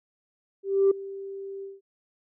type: tone with ADSR envelope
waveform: sine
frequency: 392 Hz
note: G4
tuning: in tune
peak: -14 dBFS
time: 0.63-1.81 s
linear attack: 280 ms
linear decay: 6 ms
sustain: -20 dB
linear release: 180 ms
effects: tanh soft clip ceiling -13 dBFS